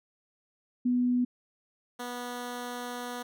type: tone pair in turn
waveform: sine / 10% pulse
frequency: 246.9 / 244.5 Hz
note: B3 / B3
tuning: 0 / -17 cents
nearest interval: unison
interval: 17 cents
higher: first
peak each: -23 / -27 dBFS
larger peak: first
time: 0.85-1.25 / 1.99-3.23 s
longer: second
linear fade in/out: 10 ms
effects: none